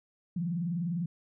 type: tone with vibrato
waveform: sine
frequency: 171.1 Hz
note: F3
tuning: 35 cents flat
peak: -29 dBFS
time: 0.36-1.06 s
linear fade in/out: 5 ms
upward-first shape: triangle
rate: 20 Hz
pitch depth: 200 cents each way
effects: none